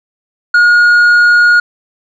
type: tone with tanh clipping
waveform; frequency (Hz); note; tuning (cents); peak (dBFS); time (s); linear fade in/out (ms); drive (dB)
sine; 1437; F6; +49; -5; 0.54-1.6; 5; 4
effects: none